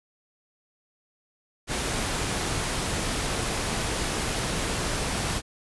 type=noise; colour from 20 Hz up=pink; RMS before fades=-28 dBFS; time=1.67-5.42 s; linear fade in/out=50 ms; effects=resampled to 24000 Hz